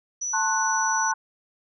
sine tone, 5920 Hz, F#8, in tune, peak -26 dBFS, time 0.21-1.12 s, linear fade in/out 10 ms
sine chord, F# diminished, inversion first, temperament just, 888 / 1065.6 / 1480 Hz, A5 / C6 / F#6, +16 / +31 / 0 cents, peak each -25 / -28 / -27 dBFS, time 0.33-1.14 s, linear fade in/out 10 ms
effects none

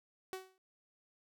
sawtooth tone with exponential decay, 376.1 Hz, F#4, 28 cents sharp, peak -34 dBFS, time 0.33-0.58 s, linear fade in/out 0 ms, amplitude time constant 53 ms, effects none

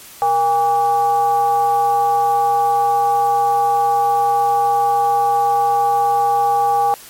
sine tone with frequency modulation, 809 Hz, G#5, 46 cents flat, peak -12 dBFS, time 0.22-6.94 s, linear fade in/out 0 ms, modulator 340 Hz, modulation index 0.53, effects white hiss -39 dBFS RMS until 7.09 s + MP3 64 kbps

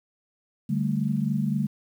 sine chord, D suspended fourth, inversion none, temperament equal, 146.83 / 196 / 220 Hz, D3 / G3 / A3, 0 / 0 / 0 cents, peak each -27 dBFS, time 0.69-1.67 s, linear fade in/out 10 ms, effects 9-bit

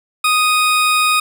20% pulse tone, 1244.5 Hz, D#6, in tune, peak -7 dBFS, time 0.24-1.2 s, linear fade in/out 5 ms, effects none

